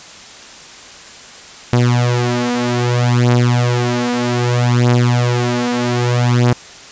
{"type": "beating tone pair", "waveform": "sawtooth", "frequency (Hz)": [121.5, 122.13], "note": ["B2", "B2"], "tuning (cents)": [-28, -19], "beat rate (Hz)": 0.63, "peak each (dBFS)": -11, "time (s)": [1.73, 6.53], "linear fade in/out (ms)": 0, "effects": ["white hiss -36 dBFS RMS until 6.91 s", "resampled to 16000 Hz"]}